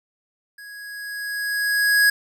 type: tone with level ramp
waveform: square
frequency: 1661.2 Hz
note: G#6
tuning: in tune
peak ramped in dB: -39 to -13 dBFS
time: 0.58-2.1 s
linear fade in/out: 5 ms
effects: none